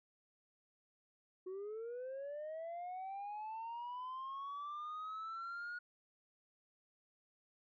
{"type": "linear sweep", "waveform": "sine", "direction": "up", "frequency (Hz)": [364.5, 1450], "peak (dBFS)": -40, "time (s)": [1.46, 5.79], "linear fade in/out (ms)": 10, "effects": ["tanh soft clip ceiling -41 dBFS"]}